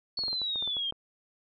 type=exponential sweep; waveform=sine; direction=down; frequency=4435 to 3155 Hz; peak=-29 dBFS; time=0.17-0.91 s; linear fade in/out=5 ms
type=clicks; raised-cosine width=1 ms; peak=-30 dBFS; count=10; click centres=0.19 / 0.237 / 0.282 / 0.33 / 0.417 / 0.558 / 0.625 / 0.676 / 0.768 / 0.924 s
effects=none